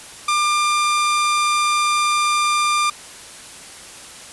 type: tone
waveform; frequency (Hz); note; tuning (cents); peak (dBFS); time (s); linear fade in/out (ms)
sawtooth; 1195; D6; +30; -12; 0.28-2.9; 5
effects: white hiss -38 dBFS RMS until 4.32 s + resampled to 24000 Hz